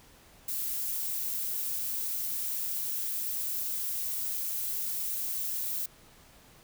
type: noise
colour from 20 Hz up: violet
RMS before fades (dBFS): -33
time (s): 0.48-5.86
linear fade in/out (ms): 5
effects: pink hiss -57 dBFS RMS until 6.63 s